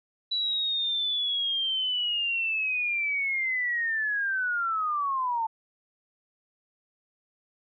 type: linear sweep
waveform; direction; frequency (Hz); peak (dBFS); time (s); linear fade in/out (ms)
sine; down; 3951 to 880; -25; 0.31-5.47; 10
effects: none